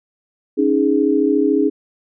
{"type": "chord", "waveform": "sine", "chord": "C# suspended second", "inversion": "none", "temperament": "equal", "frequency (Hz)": [277.2, 311.1, 415.3], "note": ["C#4", "D#4", "G#4"], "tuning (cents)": [0, 0, 0], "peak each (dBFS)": -17, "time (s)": [0.57, 1.7], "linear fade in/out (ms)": 20, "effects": []}